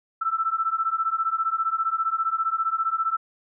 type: beating tone pair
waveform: sine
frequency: 1318.5 / 1333.5 Hz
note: E6 / E6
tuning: 0 / +20 cents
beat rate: 15 Hz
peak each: -25 dBFS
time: 0.21-3.17 s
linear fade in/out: 10 ms
effects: none